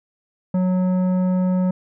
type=tone with tanh clipping; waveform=sine; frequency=183.7 Hz; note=F#3; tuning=12 cents flat; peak=-18 dBFS; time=0.54-1.71 s; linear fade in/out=5 ms; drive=11 dB; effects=none